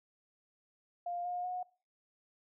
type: tone with pitch steps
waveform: sine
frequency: 701 / 713.7 / 726.6 Hz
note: F5 / F5 / F#5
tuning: +6 / +37 / -32 cents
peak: -35 dBFS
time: 1.06-1.63 s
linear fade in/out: 5 ms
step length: 190 ms
effects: noise-tail reverb RT60 0.4 s tail -22 dB re dry